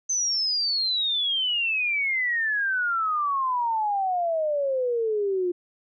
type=exponential sweep; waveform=sine; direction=down; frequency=6220 to 349.2 Hz; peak=-22 dBFS; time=0.09-5.52 s; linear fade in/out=10 ms; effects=none

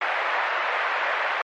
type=band-pass noise; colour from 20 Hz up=white; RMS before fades=-25 dBFS; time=0.01-1.42 s; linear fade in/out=5 ms; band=560 to 2100 Hz; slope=24 dB/octave; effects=MP3 48 kbps

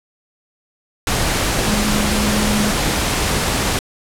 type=tone in noise; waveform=sine; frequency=209.5 Hz; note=G#3; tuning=15 cents sharp; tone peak=-18 dBFS; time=1.67-2.71 s; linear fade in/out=2 ms; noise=pink; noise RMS=-18 dBFS; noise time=1.07-3.79 s; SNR=-3 dB; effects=low-pass 11000 Hz 12 dB/octave

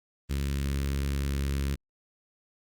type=tone with notch filter; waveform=sawtooth; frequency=69.3 Hz; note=C#2; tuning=in tune; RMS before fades=-29 dBFS; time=0.29-1.76 s; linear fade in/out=20 ms; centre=750 Hz; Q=0.57; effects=Opus 32 kbps

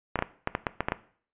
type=clicks; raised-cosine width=0.5 ms; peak=-10 dBFS; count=9; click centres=0.157 / 0.19 / 0.224 / 0.474 / 0.551 / 0.668 / 0.806 / 0.885 / 0.921 s; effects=noise-tail reverb RT60 0.5 s tail -17 dB re dry + resampled to 8000 Hz

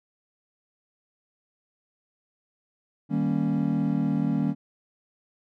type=chord; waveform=triangle; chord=Eb dominant seventh; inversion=none; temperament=equal; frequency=155.56 / 196 / 233.1 / 277.2 Hz; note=Eb3 / G3 / Bb3 / Db4; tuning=0 / 0 / 0 / 0 cents; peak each=-26 dBFS; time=3.09-4.55 s; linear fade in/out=50 ms; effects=none

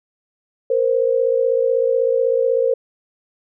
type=tone pair together; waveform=sine; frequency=467.2 / 523.3 Hz; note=A#4 / C5; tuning=+4 / 0 cents; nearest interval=major second; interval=196 cents; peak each=-17 dBFS; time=0.7-2.74 s; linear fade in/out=5 ms; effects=none

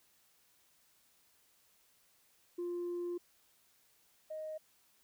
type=tone pair in turn; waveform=sine; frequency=350 / 623.6 Hz; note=F4 / D#5; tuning=+4 / +4 cents; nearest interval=minor seventh; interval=1000 cents; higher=second; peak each=-34 / -39 dBFS; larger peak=first; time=2.58-3.18 / 4.3-4.58 s; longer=first; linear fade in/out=10 ms; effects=tanh soft clip ceiling -34 dBFS + white hiss -70 dBFS RMS until 5.03 s

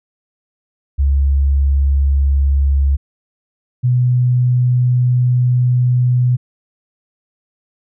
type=tone pair in turn; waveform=sine; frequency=69.3 / 124.34 Hz; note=C#2 / B2; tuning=0 / +12 cents; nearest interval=minor seventh; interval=1012 cents; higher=second; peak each=-10 dBFS; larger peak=neither; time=0.98-2.97 / 3.83-6.37 s; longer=second; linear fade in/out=20 ms; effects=none

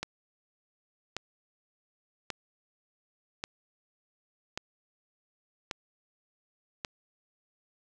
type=click train; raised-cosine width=0.2 ms; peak=-16 dBFS; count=7; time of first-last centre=0.03-6.848 s; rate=0.88 Hz; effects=none

